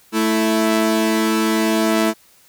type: tone pair together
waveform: sawtooth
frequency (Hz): 220 / 329.6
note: A3 / E4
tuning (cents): 0 / 0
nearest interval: perfect fifth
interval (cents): 700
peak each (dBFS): -14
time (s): 0.12-2.14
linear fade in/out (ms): 50
effects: white hiss -52 dBFS RMS until 2.48 s